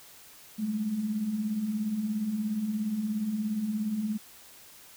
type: beating tone pair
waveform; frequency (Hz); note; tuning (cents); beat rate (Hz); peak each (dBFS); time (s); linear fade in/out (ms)
sine; 198 / 215; G3 / A3; +18 / -40; 17; -37 / -28; 0.58-4.18; 20
effects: white hiss -52 dBFS RMS until 4.96 s